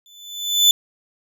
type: tone with exponential growth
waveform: 35% pulse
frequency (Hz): 3500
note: A7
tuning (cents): -10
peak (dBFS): -6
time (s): 0.06-0.71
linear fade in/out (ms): 1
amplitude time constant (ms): 140
effects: none